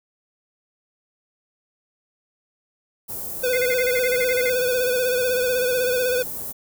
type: band-stop noise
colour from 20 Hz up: white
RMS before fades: -31 dBFS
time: 3.08-6.53 s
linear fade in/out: 20 ms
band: 600 to 12000 Hz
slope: 12 dB/octave
type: tone with vibrato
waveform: square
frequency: 500 Hz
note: B4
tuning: 21 cents sharp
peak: -20 dBFS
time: 3.43-6.23 s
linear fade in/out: 10 ms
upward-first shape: sine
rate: 16 Hz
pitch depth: 47 cents each way
type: tone bursts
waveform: sine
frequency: 2093 Hz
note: C7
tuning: in tune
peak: -23 dBFS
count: 12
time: 3.53-4.498 s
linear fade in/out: 5 ms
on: 44 ms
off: 40 ms
effects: none